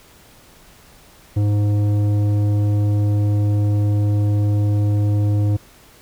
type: tone with tanh clipping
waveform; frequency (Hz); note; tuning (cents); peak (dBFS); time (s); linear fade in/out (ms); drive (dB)
sine; 103.4; G#2; -7; -16; 1.36-5.57; 10; 11
effects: pink hiss -48 dBFS RMS until 6.01 s